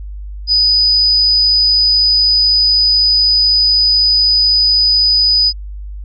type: tone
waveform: sine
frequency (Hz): 4978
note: D#8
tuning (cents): 0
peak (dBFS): -8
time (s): 0.47-5.53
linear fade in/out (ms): 50
effects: added 50 Hz sine -24 dBFS peak until 6.04 s